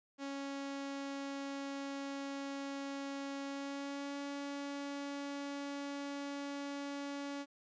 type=tone with pitch glide; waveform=sawtooth; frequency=277.2 to 282.4 Hz; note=C#4 to C#4; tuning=0 to +32 cents; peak=-36 dBFS; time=0.18-7.46 s; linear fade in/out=50 ms; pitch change=+32 cents; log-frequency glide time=3.46-4.18 s; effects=resampled to 16000 Hz + 12-bit